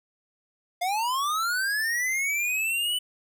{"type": "linear sweep", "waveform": "square", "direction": "up", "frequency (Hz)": [691, 3000], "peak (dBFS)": -25, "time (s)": [0.81, 2.99], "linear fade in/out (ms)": 10, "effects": []}